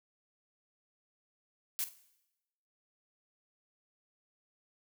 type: noise with echo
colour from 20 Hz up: blue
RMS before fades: -34 dBFS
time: 1.79-1.84 s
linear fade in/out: 0 ms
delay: 48 ms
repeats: 2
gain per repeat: -14 dB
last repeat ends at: 1.936 s
effects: noise-tail reverb RT60 0.9 s tail -17 dB re dry